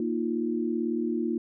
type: chord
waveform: sine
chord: Bb suspended fourth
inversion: none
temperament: equal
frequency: 233.1 / 311.1 / 349.2 Hz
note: Bb3 / Eb4 / F4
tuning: 0 / 0 / 0 cents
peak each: -29 / -31 / -30 dBFS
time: 0-1.38 s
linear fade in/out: 2 ms
effects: none